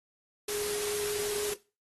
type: tone in noise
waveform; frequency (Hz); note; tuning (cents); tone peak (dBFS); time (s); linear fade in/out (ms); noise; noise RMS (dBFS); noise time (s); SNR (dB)
sine; 415.3; G#4; 0; -33; 0.48-1.54; 5; white; -35; 0.48-1.54; -1
effects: noise-tail reverb RT60 0.3 s tail -18 dB re dry + AAC 32 kbps